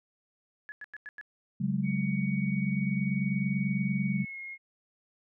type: tone bursts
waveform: sine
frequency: 1702 Hz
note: G#6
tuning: 42 cents sharp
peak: -39 dBFS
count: 5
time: 0.69-1.212 s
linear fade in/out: 0 ms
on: 30 ms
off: 93 ms
type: chord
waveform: sine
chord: C# suspended fourth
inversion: none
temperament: equal with one note detuned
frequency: 138.59 / 187.36 / 207.7 Hz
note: C#3 / F#3 / G#3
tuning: 0 / +22 / 0 cents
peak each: -32 / -30 / -31 dBFS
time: 1.6-4.25 s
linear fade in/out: 10 ms
type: tone with pitch glide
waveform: sine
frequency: 2242 to 2151 Hz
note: C#7 to C7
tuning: +19 to +47 cents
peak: -38 dBFS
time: 1.83-4.58 s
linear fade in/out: 50 ms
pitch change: -72 cents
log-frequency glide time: 4.11-4.39 s
effects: none